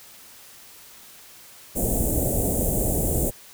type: band-stop noise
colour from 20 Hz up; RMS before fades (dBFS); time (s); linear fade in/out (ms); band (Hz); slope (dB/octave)
pink; -23; 1.75-3.31; 20; 700 to 7400; 48
effects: white hiss -47 dBFS RMS until 3.53 s